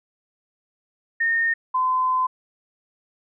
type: tone pair in turn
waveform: sine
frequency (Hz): 1834 / 1024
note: A#6 / C6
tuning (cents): -29 / -38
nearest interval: minor seventh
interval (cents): 1009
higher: first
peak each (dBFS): -18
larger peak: neither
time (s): 1.2-1.54 / 1.74-2.27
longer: second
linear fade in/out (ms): 10
effects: none